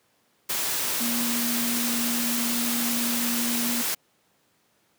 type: tone in noise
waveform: sine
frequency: 237.3 Hz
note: A#3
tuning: 31 cents sharp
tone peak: -27 dBFS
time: 1-3.82 s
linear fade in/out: 10 ms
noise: white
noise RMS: -27 dBFS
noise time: 0.49-3.95 s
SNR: -3 dB
effects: pink hiss -66 dBFS RMS until 4.98 s + high-pass 150 Hz 12 dB/octave